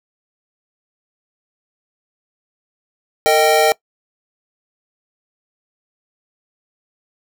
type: chord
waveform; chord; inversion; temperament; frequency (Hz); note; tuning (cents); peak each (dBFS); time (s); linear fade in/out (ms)
square; Eb major; second; equal with one note detuned; 455 / 622.3 / 784; Bb4 / Eb5 / G5; -42 / 0 / 0; -16; 3.26-3.72; 0
effects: noise-tail reverb RT60 0.1 s tail -22 dB re dry